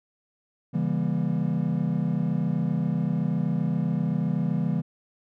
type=chord; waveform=triangle; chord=C# diminished seventh; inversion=none; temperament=just; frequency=138.59 / 166.31 / 199.57 / 239.5 Hz; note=C#3 / E3 / G3 / Bb3; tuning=0 / +16 / +31 / +47 cents; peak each=-28 / -24 / -27 / -29 dBFS; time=0.73-4.82 s; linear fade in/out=20 ms; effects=none